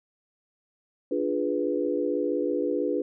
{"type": "chord", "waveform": "sine", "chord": "D diminished seventh", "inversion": "none", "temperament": "equal", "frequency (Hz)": [293.7, 349.2, 415.3, 493.9], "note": ["D4", "F4", "Ab4", "Cb5"], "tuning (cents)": [0, 0, 0, 0], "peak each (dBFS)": [-29, -30, -30, -29], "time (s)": [1.11, 3.02], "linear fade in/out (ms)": 5, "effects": []}